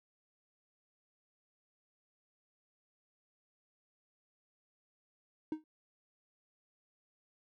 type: tone with exponential decay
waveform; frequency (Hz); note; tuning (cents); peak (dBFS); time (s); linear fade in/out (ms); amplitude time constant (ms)
triangle; 311.1; D#4; 0; -28; 5.52-5.64; 2; 24
effects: none